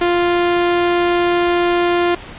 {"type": "tone", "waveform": "sawtooth", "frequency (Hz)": 349.2, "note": "F4", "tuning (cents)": 0, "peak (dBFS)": -9, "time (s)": [0.01, 2.15], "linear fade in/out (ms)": 5, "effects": ["pink hiss -34 dBFS RMS until 2.38 s", "resampled to 8000 Hz"]}